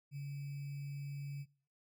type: tone with sample-and-hold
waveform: sine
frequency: 141.2 Hz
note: C#3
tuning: 32 cents sharp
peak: -40 dBFS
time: 0.11-1.46 s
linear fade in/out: 50 ms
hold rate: 2450 Hz
effects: noise-tail reverb RT60 0.7 s tail -25 dB re dry